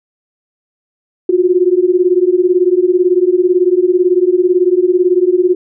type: beating tone pair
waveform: sine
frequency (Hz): 352.5 / 370.5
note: F4 / F#4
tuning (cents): +16 / +2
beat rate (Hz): 18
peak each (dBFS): -11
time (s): 1.29-5.55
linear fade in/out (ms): 5
effects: none